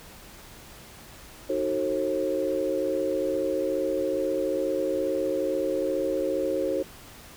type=chord; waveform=sine; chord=D# diminished seventh; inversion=none; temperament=just; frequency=311.1 / 373.4 / 448 / 537.6 Hz; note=D#4 / F#4 / A4 / C5; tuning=0 / +16 / +31 / +47 cents; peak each=-31 / -30 / -32 / -27 dBFS; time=1.49-6.83 s; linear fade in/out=10 ms; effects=pink hiss -47 dBFS RMS until 7.36 s